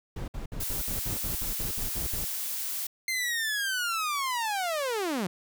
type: noise bursts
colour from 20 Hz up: brown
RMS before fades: -35 dBFS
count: 12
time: 0.16-2.249 s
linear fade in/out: 5 ms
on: 120 ms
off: 59 ms
type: noise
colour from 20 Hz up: blue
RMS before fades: -33 dBFS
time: 0.6-2.87 s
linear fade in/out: 5 ms
type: linear sweep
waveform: sawtooth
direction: down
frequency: 2100 to 166.2 Hz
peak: -24 dBFS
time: 3.08-5.27 s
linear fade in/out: 2 ms
effects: none